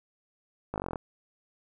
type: slowing click train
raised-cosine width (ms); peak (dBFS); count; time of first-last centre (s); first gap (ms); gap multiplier
1; -19; 11; 0.74-0.958; 19; 1.03
effects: 10-bit